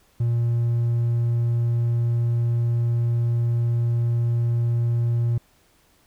triangle tone, 118 Hz, A#2, 22 cents sharp, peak -16 dBFS, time 0.2-5.38 s, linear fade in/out 5 ms, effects tanh soft clip ceiling -12 dBFS + pink hiss -60 dBFS RMS until 6.06 s

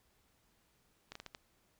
slowing click train, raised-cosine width 0.2 ms, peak -28 dBFS, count 5, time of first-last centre 1.12-1.349 s, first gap 34 ms, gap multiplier 1.36, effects pink hiss -73 dBFS RMS until 1.79 s

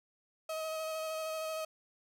35% pulse tone with vibrato, 634 Hz, D#5, 32 cents sharp, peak -34 dBFS, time 0.49-1.65 s, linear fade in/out 5 ms, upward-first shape square, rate 13 Hz, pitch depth 12 cents each way, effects none

